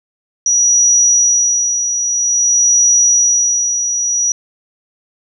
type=tone with tremolo; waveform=sine; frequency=5820 Hz; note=F#8; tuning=29 cents flat; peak=-7 dBFS; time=0.46-4.32 s; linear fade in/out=2 ms; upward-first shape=sine; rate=0.51 Hz; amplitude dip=55%; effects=none